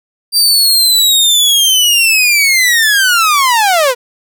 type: linear sweep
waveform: sawtooth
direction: down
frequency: 4728 to 468 Hz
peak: -4 dBFS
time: 0.32-3.95 s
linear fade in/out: 50 ms
effects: none